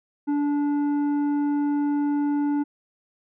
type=tone with tanh clipping; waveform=sine; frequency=290 Hz; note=D4; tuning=22 cents flat; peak=-22 dBFS; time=0.27-2.64 s; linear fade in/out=20 ms; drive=8 dB; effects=none